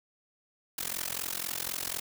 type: noise with amplitude modulation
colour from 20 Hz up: white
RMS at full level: -31 dBFS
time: 0.78-2 s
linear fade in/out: 5 ms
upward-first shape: sine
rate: 44 Hz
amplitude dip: 100%
effects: none